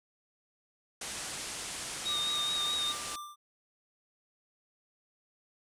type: low-pass noise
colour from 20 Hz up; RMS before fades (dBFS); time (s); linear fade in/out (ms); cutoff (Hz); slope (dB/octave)
white; -40; 1.01-3.16; 5; 10000; 48
type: tone with vibrato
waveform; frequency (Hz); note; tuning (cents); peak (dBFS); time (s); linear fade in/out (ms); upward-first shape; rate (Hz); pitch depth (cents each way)
sine; 3729; A#7; 0; -30; 2.05-2.93; 20; sine; 4.7; 34
type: tone with tremolo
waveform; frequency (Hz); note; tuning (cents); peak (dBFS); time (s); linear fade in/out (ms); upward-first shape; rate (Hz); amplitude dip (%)
square; 1185; D6; +15; -40; 2.06-3.36; 50; sine; 3.8; 55
effects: none